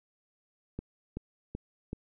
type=click train; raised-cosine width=3 ms; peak=-23 dBFS; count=4; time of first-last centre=0.79-1.931 s; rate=2.63 Hz; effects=none